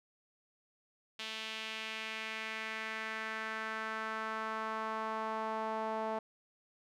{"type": "tone with band-pass filter sweep", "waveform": "sawtooth", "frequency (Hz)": 220, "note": "A3", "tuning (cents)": 0, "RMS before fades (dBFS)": -39, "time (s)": [1.19, 6.19], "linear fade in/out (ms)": 5, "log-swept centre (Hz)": [3200, 780], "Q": 2.2, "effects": []}